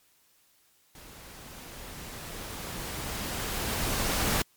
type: noise with level ramp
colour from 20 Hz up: pink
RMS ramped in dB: -49 to -26 dBFS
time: 0.95-4.42 s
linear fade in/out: 2 ms
effects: white hiss -65 dBFS RMS until 4.56 s + MP3 96 kbps